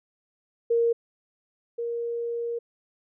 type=tone pair in turn; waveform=sine; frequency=466.2 / 469.4 Hz; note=A#4 / A#4; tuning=0 / +12 cents; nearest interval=unison; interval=12 cents; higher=second; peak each=-19 / -27 dBFS; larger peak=first; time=0.7-0.93 / 1.78-2.59 s; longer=second; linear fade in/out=10 ms; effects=none